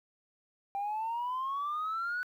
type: exponential sweep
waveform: sine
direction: up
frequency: 788 to 1494 Hz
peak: -30 dBFS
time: 0.75-2.23 s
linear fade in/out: 0 ms
effects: tanh soft clip ceiling -29 dBFS + 11-bit